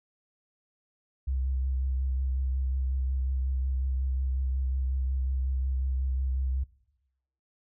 sine tone with vibrato, 65.41 Hz, C2, in tune, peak -26 dBFS, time 1.27-6.64 s, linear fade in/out 10 ms, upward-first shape triangle, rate 5.5 Hz, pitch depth 31 cents each way, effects noise-tail reverb RT60 0.9 s tail -20 dB re dry

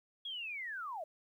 sine linear sweep, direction down, 3354 to 587.3 Hz, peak -39 dBFS, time 0.25-1.04 s, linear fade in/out 5 ms, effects 12-bit

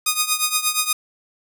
5% pulse tone with tremolo, 1238 Hz, D#6, 9 cents flat, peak -3 dBFS, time 0.06-0.93 s, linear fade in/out 5 ms, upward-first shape triangle, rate 8.5 Hz, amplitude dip 85%, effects none

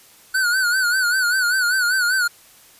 square tone with vibrato, 1480 Hz, F#6, in tune, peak -17 dBFS, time 0.34-2.28 s, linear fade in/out 10 ms, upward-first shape sine, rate 5.1 Hz, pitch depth 86 cents each way, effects white hiss -49 dBFS RMS until 2.79 s + resampled to 32000 Hz

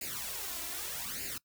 white noise with flanger, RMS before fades -39 dBFS, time 0.01-1.38 s, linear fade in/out 5 ms, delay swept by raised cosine 0.42 to 3.02 ms, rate 0.82 Hz, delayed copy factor +0.8, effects noise-tail reverb RT60 0.1 s tail -21 dB re dry

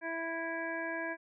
harmonic tone, 329.6 Hz, E4, in tune, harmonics 1 / 2 / 3 / 5 / 6 / 7, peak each -41 / -40 / -44 / -38 / -49 / -46 dBFS, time 0.01-1.17 s, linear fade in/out 50 ms, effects none

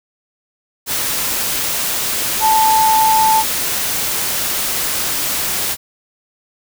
sine tone in noise, 880 Hz, A5, in tune, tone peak -10 dBFS, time 2.4-3.44 s, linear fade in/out 50 ms, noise white, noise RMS -19 dBFS, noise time 0.86-5.77 s, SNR +6 dB, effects none

